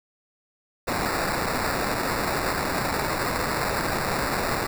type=noise with sample-and-hold; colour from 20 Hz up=white; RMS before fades=-26 dBFS; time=0.87-4.67 s; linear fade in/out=10 ms; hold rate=3150 Hz; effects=none